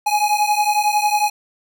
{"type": "beating tone pair", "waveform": "square", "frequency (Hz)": [833, 844], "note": ["G#5", "G#5"], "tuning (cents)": [5, 28], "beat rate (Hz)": 11, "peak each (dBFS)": [-18, -20], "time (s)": [0.06, 1.3], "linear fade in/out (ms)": 10, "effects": []}